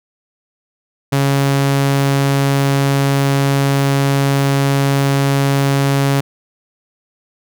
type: tone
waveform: sawtooth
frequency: 138.59 Hz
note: C#3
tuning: in tune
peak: -8 dBFS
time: 1.12-6.21 s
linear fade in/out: 10 ms
effects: none